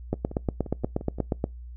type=two click trains; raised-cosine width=2 ms; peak=-11 / -23 dBFS; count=12 / 7; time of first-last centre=0.13-1.441 / 0.14-1.185 s; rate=8.39 / 5.74 Hz; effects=noise-tail reverb RT60 0.2 s tail -25 dB re dry + added 60 Hz sine -38 dBFS peak until 1.76 s